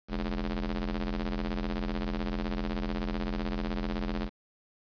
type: ring-modulated tone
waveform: sawtooth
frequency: 87.31 Hz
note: F2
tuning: in tune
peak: -23 dBFS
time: 0.08-4.3 s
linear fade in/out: 50 ms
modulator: 123 Hz
effects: resampled to 11025 Hz + 9-bit